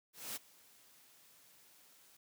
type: noise with ADSR envelope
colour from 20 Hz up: white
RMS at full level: -41 dBFS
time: 0.13-2.17 s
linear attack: 230 ms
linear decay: 19 ms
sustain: -23 dB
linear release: 6 ms
effects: high-pass 100 Hz 12 dB/octave